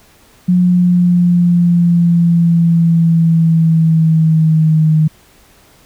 sine exponential sweep, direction down, 180 to 155.56 Hz, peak -7 dBFS, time 0.48-5.08 s, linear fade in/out 10 ms, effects pink hiss -47 dBFS RMS until 5.85 s

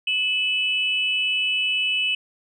sine tone pair together, 2594 / 2976 Hz, E7 / F#7, -28 / +9 cents, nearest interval major second, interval 237 cents, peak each -22 dBFS, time 0.07-2.15 s, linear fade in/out 5 ms, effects tanh soft clip ceiling -12 dBFS

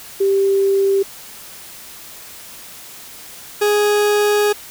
sine / 40% pulse tone pair in turn, 392 / 415.3 Hz, G4 / G#4, 0 / 0 cents, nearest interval minor second, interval 100 cents, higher second, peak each -12 dBFS, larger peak neither, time 0.2-1.03 / 3.61-4.53 s, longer second, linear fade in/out 10 ms, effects white hiss -37 dBFS RMS until 4.7 s

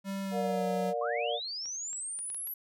square tone with pitch glide, 195.4 to 184.86 Hz, G3 to F#3, -5 to -1 cents, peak -34 dBFS, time 0.04-0.94 s, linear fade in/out 50 ms, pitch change -96 cents, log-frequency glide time 0.22-0.64 s
sine chord, Bb major, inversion none, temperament equal with one note detuned, 466.2 / 587.3 / 715.6 Hz, Bb4 / D5 / F5, 0 / 0 / +42 cents, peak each -34 dBFS, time 0.31-1.4 s, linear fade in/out 50 ms
sine linear sweep, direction up, 1011 to 11840 Hz, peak -35 dBFS, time 1.01-2.54 s, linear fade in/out 5 ms
clicks, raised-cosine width 0.2 ms, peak -35 dBFS, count 6, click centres 1.657 / 1.931 / 2.19 / 2.301 / 2.346 / 2.473 s
effects none

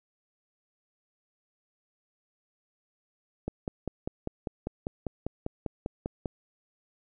click train, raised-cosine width 2 ms, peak -18 dBFS, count 15, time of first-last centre 3.48-6.258 s, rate 5.04 Hz, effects none

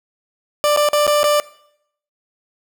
30% pulse tone with dropouts, 591 Hz, D5, 11 cents sharp, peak -10 dBFS, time 0.64-1.4 s, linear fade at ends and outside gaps 0 ms, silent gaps 0.763-0.773 / 0.888-0.932 / 1.067-1.077 / 1.232-1.241 s, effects noise-tail reverb RT60 0.7 s tail -20 dB re dry

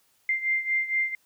sine beating tone pair, 2093 / 2097.3 Hz, C7 / C7, 0 / +4 cents, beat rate 4.3 Hz, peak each -25 / -29 dBFS, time 0.29-1.15 s, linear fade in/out 2 ms, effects white hiss -66 dBFS RMS until 1.25 s

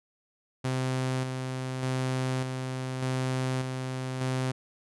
sawtooth tone with tremolo, 129.7 Hz, C3, 15 cents flat, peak -23 dBFS, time 0.64-4.52 s, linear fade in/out 10 ms, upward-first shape square, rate 0.84 Hz, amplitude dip 40%, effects resampled to 24000 Hz

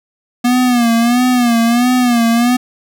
square tone with vibrato, 240.7 Hz, B3, 44 cents flat, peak -10 dBFS, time 0.44-2.57 s, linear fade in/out 10 ms, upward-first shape sine, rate 1.5 Hz, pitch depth 81 cents each way, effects none

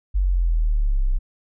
sine exponential sweep, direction down, 48.63 to 30.87 Hz, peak -16 dBFS, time 0.14-1.19 s, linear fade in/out 20 ms, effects none

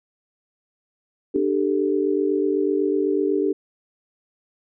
sine chord, D suspended fourth, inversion none, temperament equal with one note detuned, 297.8 / 392 / 440 Hz, D4 / G4 / A4, +24 / 0 / 0 cents, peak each -23 / -21 / -25 dBFS, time 1.34-3.53 s, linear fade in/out 10 ms
sine tone with exponential decay, 264 Hz, C4, 16 cents sharp, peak -23 dBFS, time 1.36-1.54 s, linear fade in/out 0 ms, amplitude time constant 38 ms
effects none

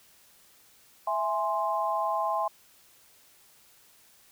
sine chord, E augmented, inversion none, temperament equal, 659.3 / 830.6 / 1046.5 Hz, E5 / G#5 / B#5, 0 / 0 / 0 cents, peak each -31 / -30 / -29 dBFS, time 1.07-2.48 s, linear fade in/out 5 ms, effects white hiss -59 dBFS RMS until 4.31 s

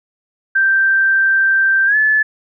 sine tone with pitch glide, 1568 to 1729.8 Hz, G6 to A6, 0 to -30 cents, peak -10 dBFS, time 0.55-2.23 s, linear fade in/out 10 ms, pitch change +170 cents, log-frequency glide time 1.86-1.96 s, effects none

